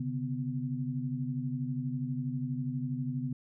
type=tone cluster; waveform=sine; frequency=132.7 / 145 / 249.4 Hz; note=C3 / D3 / B3; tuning=+25 / -22 / +17 cents; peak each=-35 / -37 / -35 dBFS; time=0-3.33 s; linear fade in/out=5 ms; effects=none